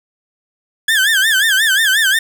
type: tone with vibrato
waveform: 30% pulse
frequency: 1662 Hz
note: G#6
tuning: 1 cent sharp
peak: -8 dBFS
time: 0.88-2.19 s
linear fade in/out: 5 ms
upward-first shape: sine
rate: 5.6 Hz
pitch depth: 160 cents each way
effects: 7-bit